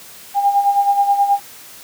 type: tone with tremolo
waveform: sine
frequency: 804 Hz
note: G5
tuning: 44 cents sharp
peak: -9 dBFS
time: 0.34-1.4 s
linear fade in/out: 50 ms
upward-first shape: sine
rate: 9.4 Hz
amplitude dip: 65%
effects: white hiss -39 dBFS RMS until 1.83 s + high-pass 80 Hz 12 dB/octave